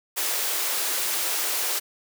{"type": "high-pass noise", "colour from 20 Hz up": "white", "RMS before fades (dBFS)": -26, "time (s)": [0.16, 1.8], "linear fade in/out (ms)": 20, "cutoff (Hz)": 320, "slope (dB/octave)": 48, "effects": []}